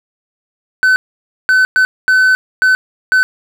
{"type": "tone bursts at uneven times", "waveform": "triangle", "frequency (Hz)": 1516, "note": "F#6", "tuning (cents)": 42, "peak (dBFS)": -5, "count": 6, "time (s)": [[0.83, 0.96], [1.49, 1.65], [1.76, 1.85], [2.08, 2.35], [2.62, 2.75], [3.12, 3.23]], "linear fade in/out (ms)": 0, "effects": []}